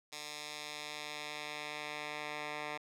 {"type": "tone with band-pass filter sweep", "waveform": "10% pulse", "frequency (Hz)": 149.6, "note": "D3", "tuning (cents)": 32, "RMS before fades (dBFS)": -43, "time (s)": [0.12, 2.78], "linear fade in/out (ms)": 10, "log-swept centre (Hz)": [5100, 1800], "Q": 0.94, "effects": []}